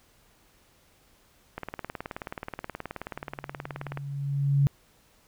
click train, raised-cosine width 0.5 ms, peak -19 dBFS, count 46, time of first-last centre 1.58-3.974 s, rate 18.8 Hz
sine tone with exponential growth, 140.2 Hz, C#3, 20 cents sharp, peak -17 dBFS, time 3.15-4.67 s, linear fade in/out 0 ms, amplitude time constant 330 ms
effects pink hiss -62 dBFS RMS until 5.27 s

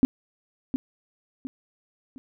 sine tone with echo, 261.6 Hz, C4, in tune, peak -12 dBFS, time 0.03-0.05 s, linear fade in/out 0 ms, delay 710 ms, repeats 3, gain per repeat -9 dB, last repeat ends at 2.18 s, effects none

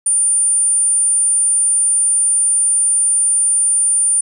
sine tone, 9230 Hz, D9, 31 cents flat, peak -11 dBFS, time 0.06-4.21 s, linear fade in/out 5 ms, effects none

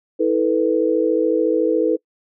sine chord, E suspended fourth, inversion none, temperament equal with one note detuned, 322.8 / 440 / 493.9 Hz, E4 / A4 / B4, -36 / 0 / 0 cents, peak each -19 dBFS, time 0.19-1.97 s, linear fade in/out 20 ms, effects noise-tail reverb RT60 0.1 s tail -25 dB re dry

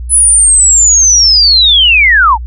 sine linear sweep, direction down, 10150 to 815 Hz, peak -3 dBFS, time 0.09-2.38 s, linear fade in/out 50 ms, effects added 60 Hz sine -18 dBFS peak until 2.46 s

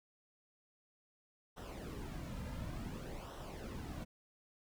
brown noise with flanger, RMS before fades -45 dBFS, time 1.56-4.05 s, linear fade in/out 20 ms, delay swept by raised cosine 0.43 to 2.73 ms, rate 0.56 Hz, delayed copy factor -0.65, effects none

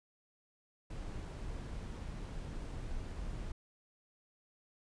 brown noise, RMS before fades -42 dBFS, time 0.9-3.52 s, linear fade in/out 5 ms, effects resampled to 22050 Hz

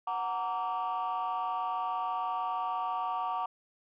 sine chord, Gb augmented, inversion none, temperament just, 740 / 925 / 1156.2 Hz, Gb5 / Bb5 / D6, 0 / -14 / -27 cents, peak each -33 dBFS, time 0.07-3.46 s, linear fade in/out 5 ms, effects tanh soft clip ceiling -26 dBFS

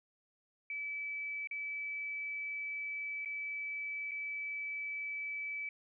sine tone with dropouts, 2302 Hz, D7, 35 cents flat, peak -37 dBFS, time 0.7-5.69 s, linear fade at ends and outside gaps 2 ms, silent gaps 1.473-1.511 / 3.249-3.257 / 4.111-4.116 s, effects none

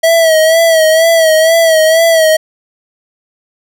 square tone with vibrato, 647 Hz, E5, 32 cents flat, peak -6 dBFS, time 0.03-2.37 s, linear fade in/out 10 ms, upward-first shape sine, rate 2.1 Hz, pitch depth 52 cents each way, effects none

